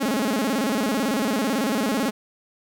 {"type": "tone with vibrato", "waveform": "sawtooth", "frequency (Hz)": 241.5, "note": "B3", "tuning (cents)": -39, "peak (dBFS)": -17, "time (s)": [0, 2.11], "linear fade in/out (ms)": 20, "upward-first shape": "square", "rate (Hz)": 18, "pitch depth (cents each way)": 220, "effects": []}